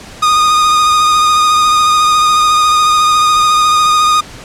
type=tone with vibrato; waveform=45% pulse; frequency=1232 Hz; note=D#6; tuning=17 cents flat; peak=-7 dBFS; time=0.22-4.21 s; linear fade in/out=10 ms; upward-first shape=sine; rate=14 Hz; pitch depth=19 cents each way; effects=pink hiss -32 dBFS RMS until 4.44 s + low-pass 8000 Hz 12 dB/octave